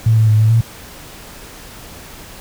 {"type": "tone with pitch steps", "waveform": "sine", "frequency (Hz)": [111.8, 110.3, 107.6, 109.7, 114.2], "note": ["A2", "A2", "A2", "A2", "A#2"], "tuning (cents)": [28, 5, -38, -5, -35], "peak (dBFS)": -8, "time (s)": [0.06, 0.61], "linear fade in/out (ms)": 5, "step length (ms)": 110, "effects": ["pink hiss -36 dBFS RMS until 2.4 s"]}